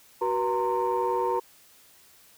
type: tone cluster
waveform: sine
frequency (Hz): 374.1 / 483.9 / 921 / 1049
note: F#4 / B4 / A#5 / C6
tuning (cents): +19 / -35 / -21 / +4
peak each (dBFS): -28 / -28 / -26 / -34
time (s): 0.21-1.4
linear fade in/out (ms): 10
effects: tanh soft clip ceiling -16 dBFS + white hiss -56 dBFS RMS until 2.37 s